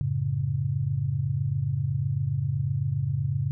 sine chord, F# minor, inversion none, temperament just, 92.5 / 111 / 138.75 Hz, F#2 / A2 / C#3, 0 / +16 / +2 cents, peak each -32 / -29 / -26 dBFS, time 0.01-3.51 s, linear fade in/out 0 ms, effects none

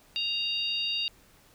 harmonic tone, 932.3 Hz, A#5, in tune, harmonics 3 / 4 / 5, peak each -30 / -32 / -35 dBFS, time 0.16-1.08 s, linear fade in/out 0 ms, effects pink hiss -59 dBFS RMS until 1.54 s

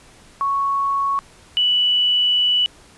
sine tone pair in turn, 1108.7 / 2960 Hz, C#6 / F#7, 0 / 0 cents, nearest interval octave + perfect fourth, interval 1700 cents, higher second, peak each -17 / -14 dBFS, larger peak second, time 0.41-1.19 / 1.57-2.66 s, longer second, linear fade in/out 0 ms, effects pink hiss -48 dBFS RMS until 2.97 s + resampled to 24000 Hz

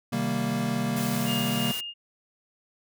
square chord, C minor seventh, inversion none, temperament equal, 130.81 / 155.56 / 196 / 233.1 Hz, C3 / Eb3 / G3 / Bb3, 0 / 0 / 0 / 0 cents, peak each -33 / -35 / -32 / -29 dBFS, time 0.12-1.72 s, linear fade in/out 10 ms
white noise, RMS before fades -36 dBFS, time 0.96-1.81 s, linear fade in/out 10 ms
sine tone with tremolo, 2832 Hz, F7, 23 cents sharp, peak -29 dBFS, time 1.25-1.94 s, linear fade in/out 50 ms, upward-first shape sine, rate 2.8 Hz, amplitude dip 40%
effects none

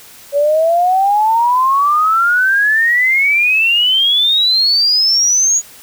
sine exponential sweep, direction up, 560 to 6810 Hz, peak -9 dBFS, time 0.32-5.62 s, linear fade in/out 50 ms, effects white hiss -39 dBFS RMS until 5.82 s

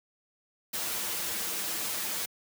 white noise with comb filter, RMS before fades -33 dBFS, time 0.73-2.26 s, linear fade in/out 10 ms, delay 7.4 ms, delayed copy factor -0.9, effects high-pass 100 Hz 12 dB/octave

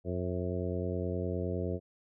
harmonic tone with a mistuned harmonic, 89.7 Hz, F2, 47 cents sharp, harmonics 1 / 2 / 3 / 4 / 5 / 6 / 7, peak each -35 / -38 / -41 / -39 / -39 / -41 / -44 dBFS, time 0.04-1.8 s, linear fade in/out 50 ms, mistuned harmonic 7, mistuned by +62 cents, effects none

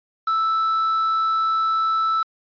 triangle tone with quantisation, 1318.5 Hz, E6, in tune, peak -16 dBFS, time 0.27-2.23 s, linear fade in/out 5 ms, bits 6, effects resampled to 11025 Hz

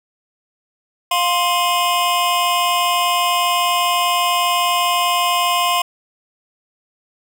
square tone cluster, 703 / 1048 / 2517 / 2896 Hz, F5 / C6 / D#7 / F#7, +11 / +2 / +19 / -38 cents, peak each -21 / -18 / -27 / -24 dBFS, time 1.11-5.82 s, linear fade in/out 5 ms, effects none

